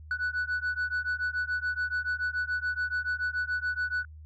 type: beating tone pair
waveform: sine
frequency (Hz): 1479 / 1486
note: F#6 / F#6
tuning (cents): -1 / +7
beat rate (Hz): 7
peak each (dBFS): -29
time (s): 0.11-4.05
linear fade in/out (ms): 2
effects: tanh soft clip ceiling -25 dBFS + added 77 Hz sine -44 dBFS peak until 4.25 s